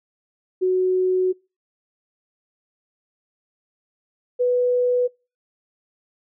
sine tone pair in turn, 370 / 493.9 Hz, F#4 / B4, 0 / 0 cents, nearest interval perfect fourth, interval 500 cents, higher second, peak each -16 dBFS, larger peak neither, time 0.61-1.33 / 4.39-5.08 s, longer first, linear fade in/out 20 ms, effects noise-tail reverb RT60 0.3 s tail -26 dB re dry

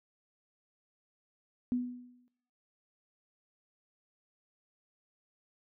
sine tone with exponential decay, 246.9 Hz, B3, in tune, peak -26 dBFS, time 1.72-2.28 s, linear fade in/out 0 ms, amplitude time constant 120 ms, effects noise-tail reverb RT60 0.6 s tail -18 dB re dry

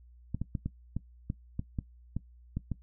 clicks, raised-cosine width 5 ms, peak -20 dBFS, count 11, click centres 0.346 / 0.416 / 0.552 / 0.66 / 0.966 / 1.301 / 1.594 / 1.788 / 2.166 / 2.57 / 2.717 s, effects noise-tail reverb RT60 0.1 s tail -17 dB re dry + added 60 Hz sine -53 dBFS peak until 2.82 s

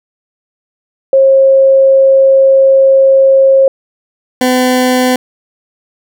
sine / 20% pulse tone pair in turn, 538 / 253.3 Hz, C5 / B3, +48 / +44 cents, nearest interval octave + minor second, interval 1304 cents, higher first, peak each -3 dBFS, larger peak neither, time 1.13-3.68 / 4.41-5.16 s, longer first, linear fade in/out 2 ms, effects none

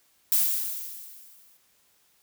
violet noise with exponential decay, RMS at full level -20 dBFS, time 0.32-1.57 s, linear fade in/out 2 ms, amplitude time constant 270 ms, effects white hiss -65 dBFS RMS until 2.22 s

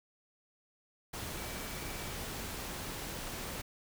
sine tone in noise, 2303 Hz, D7, 34 cents flat, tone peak -52 dBFS, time 1.37-2.13 s, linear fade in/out 10 ms, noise pink, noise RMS -41 dBFS, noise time 1.13-3.62 s, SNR -14 dB, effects none

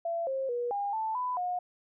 sine tone with pitch steps, 675 / 534 / 482.5 / 808 / 881 / 998 / 720 Hz, E5 / C5 / B4 / G#5 / A5 / B5 / F#5, +41 / +35 / -40 / -48 / +2 / +18 / -47 cents, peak -29 dBFS, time 0.05-1.59 s, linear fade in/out 5 ms, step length 220 ms, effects none

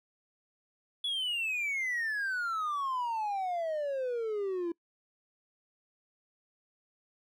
triangle exponential sweep, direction down, 3428 to 333 Hz, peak -28 dBFS, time 1.04-4.72 s, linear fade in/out 5 ms, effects noise-tail reverb RT60 0.1 s tail -25 dB re dry + tanh soft clip ceiling -24 dBFS

